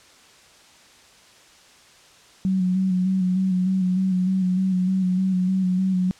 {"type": "tone with vibrato", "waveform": "sine", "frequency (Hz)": 186, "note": "F#3", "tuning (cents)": 9, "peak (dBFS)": -18, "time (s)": [2.45, 6.11], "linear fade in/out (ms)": 0, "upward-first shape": "square", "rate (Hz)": 3.3, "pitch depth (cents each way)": 29, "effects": ["white hiss -51 dBFS RMS until 6.19 s", "low-pass 7000 Hz 12 dB/octave"]}